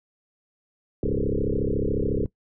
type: tone with frequency modulation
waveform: sine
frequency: 210.9 Hz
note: G#3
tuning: 27 cents sharp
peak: -21 dBFS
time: 1.03-2.26 s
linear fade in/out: 2 ms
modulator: 34 Hz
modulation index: 7.7
effects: noise-tail reverb RT60 0.1 s tail -19 dB re dry